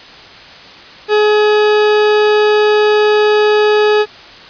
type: tone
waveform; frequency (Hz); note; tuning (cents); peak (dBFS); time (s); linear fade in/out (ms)
40% pulse; 422.3; G#4; +29; -7; 1.08-4.06; 50
effects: white hiss -35 dBFS RMS until 4.49 s + resampled to 11025 Hz